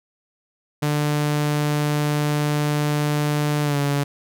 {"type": "tone with pitch glide", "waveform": "sawtooth", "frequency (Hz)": [148.3, 142.67], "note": ["D3", "D3"], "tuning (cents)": [17, -50], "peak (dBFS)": -15, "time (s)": [0.82, 4.04], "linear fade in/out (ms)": 10, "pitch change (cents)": -67, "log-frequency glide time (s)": [3.63, 3.77], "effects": []}